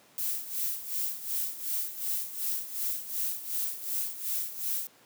violet noise with tremolo, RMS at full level -30 dBFS, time 0.18-4.87 s, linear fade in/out 0 ms, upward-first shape sine, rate 2.7 Hz, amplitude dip 75%, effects pink hiss -59 dBFS RMS until 5.05 s + high-pass 200 Hz 12 dB/octave

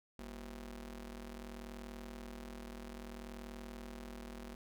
sawtooth ring-modulated tone, 144.4 Hz, D3, 29 cents flat, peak -39 dBFS, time 0.19-4.55 s, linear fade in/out 2 ms, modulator 92.5 Hz, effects none

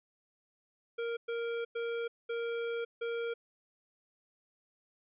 square tone bursts at uneven times, 466.2 Hz, A#4, in tune, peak -34 dBFS, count 5, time 0.98-1.17 / 1.28-1.65 / 1.75-2.08 / 2.29-2.85 / 3.01-3.34 s, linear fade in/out 10 ms, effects resampled to 8000 Hz

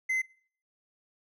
triangle tone, 2056 Hz, C7, 31 cents flat, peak -24 dBFS, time 0.09-0.22 s, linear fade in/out 10 ms, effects noise-tail reverb RT60 0.5 s tail -22 dB re dry

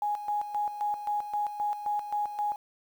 sine tone with tremolo, 830.6 Hz, G#5, in tune, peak -26 dBFS, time 0.02-2.56 s, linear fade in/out 2 ms, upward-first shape square, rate 3.8 Hz, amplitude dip 65%, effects 9-bit

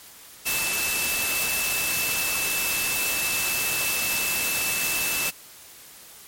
sine tone in noise, 2637 Hz, E7, in tune, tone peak -27 dBFS, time 0.45-5.31 s, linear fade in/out 20 ms, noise white, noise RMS -26 dBFS, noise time 0.45-5.31 s, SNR -4 dB, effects white hiss -46 dBFS RMS until 6.27 s + MP3 64 kbps

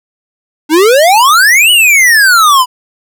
square exponential two-way sweep, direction up then down, 293.7 to 2989 to 973 Hz, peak -4 dBFS, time 0.69-2.66 s, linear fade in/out 50 ms, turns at 1.71 s, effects none

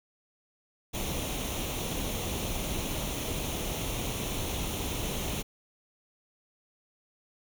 pink noise with comb filter, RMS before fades -33 dBFS, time 0.93-5.43 s, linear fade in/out 20 ms, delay 0.31 ms, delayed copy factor +0.6, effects none

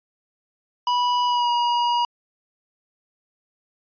square tone with pitch glide, 980 to 957.6 Hz, B5 to A#5, -14 to +46 cents, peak -19 dBFS, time 0.87-2.05 s, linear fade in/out 2 ms, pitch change -40 cents, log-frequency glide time 1.26-1.5 s, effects resampled to 11025 Hz

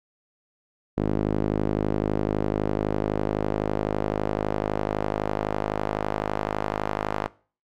sawtooth tone with band-pass filter sweep, 51.91 Hz, G#1, in tune, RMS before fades -26 dBFS, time 0.97-7.28 s, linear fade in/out 10 ms, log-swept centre 320 to 900 Hz, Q 1.1, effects noise-tail reverb RT60 0.4 s tail -21 dB re dry + MP3 96 kbps

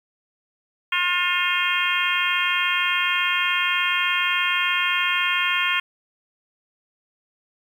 harmonic tone with a mistuned harmonic, 356.6 Hz, F4, 36 cents sharp, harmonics 3 / 4 / 5 / 6 / 7 / 8 / 9, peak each -27 / -27 / -27 / -27 / -27 / -27 / -27 dBFS, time 0.92-5.8 s, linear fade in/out 5 ms, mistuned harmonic 8, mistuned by -51 cents, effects 8-bit

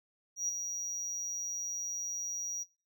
triangle tone with ADSR envelope, 5760 Hz, F#8, 47 cents flat, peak -25 dBFS, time 0.36-2.64 s, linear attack 130 ms, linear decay 4 ms, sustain -8 dB, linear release 18 ms, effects noise-tail reverb RT60 0.3 s tail -21 dB re dry + tanh soft clip ceiling -27 dBFS

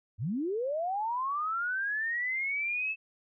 sine linear sweep, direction up, 86.2 to 2637 Hz, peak -29 dBFS, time 0.18-2.96 s, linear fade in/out 50 ms, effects none

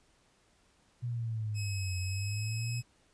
sine linear two-way sweep, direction down then up, 122.3 to 91 to 121.5 Hz, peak -32 dBFS, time 1.02-2.82 s, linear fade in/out 20 ms, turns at 1.98 s
15% pulse tone, 2561 Hz, D#7, 49 cents sharp, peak -33 dBFS, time 1.54-2.83 s, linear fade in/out 50 ms
effects pink hiss -68 dBFS RMS until 3.13 s + resampled to 22050 Hz

